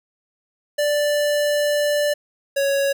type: tone pair in turn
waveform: square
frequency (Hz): 587.3 / 555.5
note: D5 / C#5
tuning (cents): 0 / +4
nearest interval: minor second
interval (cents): 96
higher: first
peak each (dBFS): -18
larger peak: neither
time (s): 0.78-2.14 / 2.56-2.93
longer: first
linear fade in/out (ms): 10
effects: none